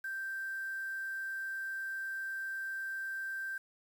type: tone with quantisation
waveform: sine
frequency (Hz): 1568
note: G6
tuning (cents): 0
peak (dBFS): -36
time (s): 0.04-3.58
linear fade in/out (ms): 5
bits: 9
effects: none